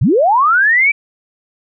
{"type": "linear sweep", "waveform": "sine", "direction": "up", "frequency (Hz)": [84, 2349], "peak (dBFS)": -8, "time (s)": [0.01, 0.92], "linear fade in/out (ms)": 10, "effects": []}